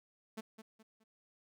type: tone with echo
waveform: sawtooth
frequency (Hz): 220.5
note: A3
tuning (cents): +4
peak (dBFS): -37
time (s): 0.37-0.41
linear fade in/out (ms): 10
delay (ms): 210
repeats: 3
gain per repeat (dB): -9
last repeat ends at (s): 1.04
effects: none